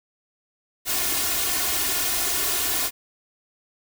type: noise with comb filter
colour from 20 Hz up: white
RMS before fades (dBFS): -24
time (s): 0.85-2.91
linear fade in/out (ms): 50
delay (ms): 2.8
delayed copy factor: +0.85
effects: none